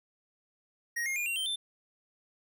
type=tone with pitch steps; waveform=square; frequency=1880 / 2135 / 2424 / 2752 / 3125 / 3549 Hz; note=A#6 / C7 / D#7 / F7 / G7 / A7; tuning=+14 / +34 / -46 / -26 / -6 / +14 cents; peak=-31 dBFS; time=0.96-1.56 s; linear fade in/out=10 ms; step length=100 ms; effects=none